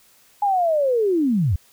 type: linear sweep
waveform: sine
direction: down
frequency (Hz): 836 to 71.2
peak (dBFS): -16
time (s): 0.42-1.56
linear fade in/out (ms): 5
effects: white hiss -55 dBFS RMS until 1.72 s